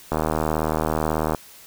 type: click train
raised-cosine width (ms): 1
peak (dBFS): -8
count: 97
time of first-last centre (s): 0.12-1.348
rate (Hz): 78.2
effects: white hiss -46 dBFS RMS until 1.66 s